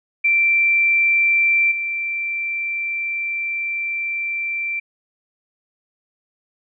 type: tone with level steps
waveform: sine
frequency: 2349 Hz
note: D7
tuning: in tune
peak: -13 / -21 dBFS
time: 0.24-4.8 s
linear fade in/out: 10 ms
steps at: 1.71 s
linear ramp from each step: 10 ms
effects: none